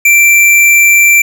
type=tone; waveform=square; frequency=2349 Hz; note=D7; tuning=in tune; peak=-4 dBFS; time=0.05-1.22 s; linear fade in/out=5 ms; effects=none